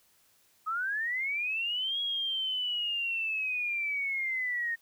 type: linear two-way sweep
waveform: sine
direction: up then down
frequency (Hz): 1244.5 to 3322 to 1837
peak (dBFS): -29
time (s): 0.66-4.76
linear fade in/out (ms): 20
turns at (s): 2
effects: white hiss -66 dBFS RMS until 4.81 s